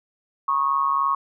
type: tone with amplitude modulation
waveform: sine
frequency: 1100 Hz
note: C#6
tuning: 14 cents flat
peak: -15 dBFS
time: 0.48-1.15 s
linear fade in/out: 5 ms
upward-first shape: sine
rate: 143 Hz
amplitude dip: 75%
effects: none